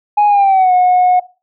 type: tone with pitch glide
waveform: sine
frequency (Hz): 830.6 to 727.3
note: G#5 to F#5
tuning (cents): 0 to -30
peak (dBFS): -5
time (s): 0.17-1.2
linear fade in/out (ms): 10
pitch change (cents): -230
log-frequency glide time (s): 0.27-0.73
effects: noise-tail reverb RT60 0.3 s tail -19 dB re dry + tanh soft clip ceiling -5 dBFS